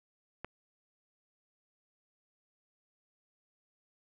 click, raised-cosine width 0.5 ms, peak -24 dBFS, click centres 0.446 s, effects none

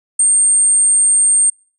sine tone, 8650 Hz, C#9, 43 cents flat, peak -9 dBFS, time 0.19-1.5 s, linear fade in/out 5 ms, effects noise-tail reverb RT60 0.4 s tail -24 dB re dry

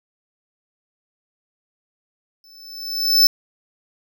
square tone with exponential growth, 5274 Hz, E8, in tune, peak -8 dBFS, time 2.44-3.27 s, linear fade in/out 1 ms, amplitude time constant 180 ms, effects none

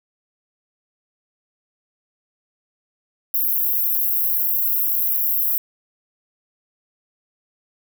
pink high-pass noise, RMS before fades -20 dBFS, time 3.34-5.58 s, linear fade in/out 2 ms, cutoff 12000 Hz, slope 96 dB/octave, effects none

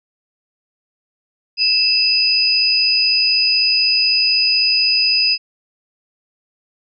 sine tone pair together, 2637 / 4978 Hz, E7 / D#8, 0 / 0 cents, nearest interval major seventh, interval 1100 cents, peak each -19 / -13 dBFS, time 1.57-5.38 s, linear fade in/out 50 ms, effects none

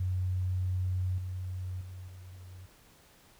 sine tone with level steps, 92 Hz, F#2, 9 cents flat, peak -28 / -34 / -41 / -45 dBFS, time 0-2.66 s, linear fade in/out 5 ms, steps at 1.18 / 1.81 / 2.08 s, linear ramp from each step 2 ms, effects pink hiss -60 dBFS RMS until 3.39 s

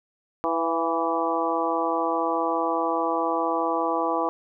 harmonic tone with a mistuned harmonic, 164.81 Hz, E3, in tune, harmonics 2 / 3 / 4 / 5 / 6 / 7, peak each -29 / -29 / -29 / -29 / -29 / -29 dBFS, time 0.44-4.29 s, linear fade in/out 0 ms, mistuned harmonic 4, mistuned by +37 cents, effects none

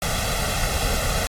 pink noise with comb filter, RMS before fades -23 dBFS, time 0.02-1.27 s, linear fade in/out 0 ms, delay 1.5 ms, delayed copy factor +0.8, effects low-pass 12000 Hz 12 dB/octave + AAC 64 kbps

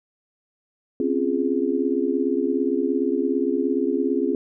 sine chord, Db major seventh, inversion third, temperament just, 259.9 / 277.2 / 346.5 / 415.8 Hz, C4 / Db4 / F4 / Ab4, -11 / 0 / -14 / +2 cents, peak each -25 dBFS, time 1-4.35 s, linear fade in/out 2 ms, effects none

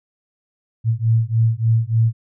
sine beating tone pair, 111.8 / 115.2 Hz, A2 / A#2, +28 / -20 cents, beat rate 3.4 Hz, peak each -17 dBFS, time 0.84-2.13 s, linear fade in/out 50 ms, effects none

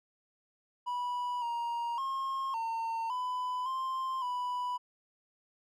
triangle tone with pitch steps, 980 / 941 / 1074 / 909 / 1001 / 1049 / 988 Hz, B5 / A#5 / C6 / A#5 / B5 / C6 / B5, -14 / +16 / +45 / -44 / +23 / +4 / 0 cents, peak -30 dBFS, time 0.86-4.78 s, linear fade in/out 20 ms, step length 560 ms, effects none

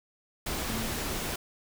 sine tone in noise, 223 Hz, A3, 23 cents sharp, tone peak -36 dBFS, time 0.69-0.9 s, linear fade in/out 5 ms, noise pink, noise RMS -33 dBFS, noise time 0.46-1.36 s, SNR -6 dB, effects none

